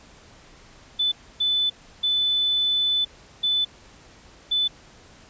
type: tone bursts at uneven times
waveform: sine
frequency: 3500 Hz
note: A7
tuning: 10 cents flat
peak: -19 dBFS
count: 5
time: 0.99-1.12 / 1.4-1.7 / 2.03-3.05 / 3.43-3.65 / 4.51-4.68 s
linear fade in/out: 10 ms
effects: pink hiss -50 dBFS RMS until 5.29 s + resampled to 16000 Hz